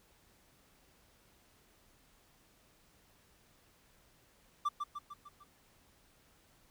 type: tone with echo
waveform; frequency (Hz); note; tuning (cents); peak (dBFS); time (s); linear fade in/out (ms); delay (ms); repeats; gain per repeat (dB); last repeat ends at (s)
triangle; 1174; D6; -1; -27; 4.65-4.69; 10; 150; 5; -5; 5.44
effects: pink hiss -67 dBFS RMS until 6.7 s